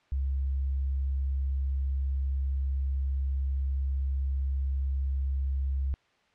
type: tone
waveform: sine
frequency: 67.6 Hz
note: C#2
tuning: 43 cents flat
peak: -26 dBFS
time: 0.12-5.94 s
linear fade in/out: 0 ms
effects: white hiss -66 dBFS RMS until 6.34 s + low-pass 3000 Hz 12 dB/octave